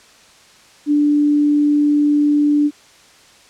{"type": "tone", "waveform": "sine", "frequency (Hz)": 293.7, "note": "D4", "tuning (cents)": 0, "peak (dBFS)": -11, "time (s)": [0.86, 2.71], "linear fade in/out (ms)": 50, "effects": ["white hiss -47 dBFS RMS until 3.49 s", "low-pass 7000 Hz 12 dB/octave"]}